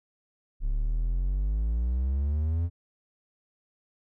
triangle exponential sweep, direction up, 33.9 to 87.31 Hz, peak -22 dBFS, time 0.6-2.7 s, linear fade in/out 50 ms, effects none

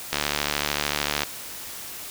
click train, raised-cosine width 0.2 ms, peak -5 dBFS, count 82, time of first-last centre 0.13-1.234 s, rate 73.4 Hz, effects white hiss -37 dBFS RMS until 2.1 s

